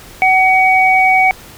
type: tone pair together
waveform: sine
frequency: 752.5 / 2255 Hz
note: F#5 / C#7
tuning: +29 / +29 cents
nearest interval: octave + perfect fifth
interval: 1900 cents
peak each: -10 dBFS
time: 0.22-1.31 s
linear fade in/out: 0 ms
effects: pink hiss -37 dBFS RMS until 1.57 s